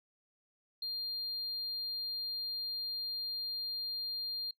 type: tone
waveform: sine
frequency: 4200 Hz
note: C8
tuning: 6 cents sharp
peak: -33 dBFS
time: 0.82-4.51 s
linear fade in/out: 5 ms
effects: noise-tail reverb RT60 0.1 s tail -22 dB re dry + tanh soft clip ceiling -34 dBFS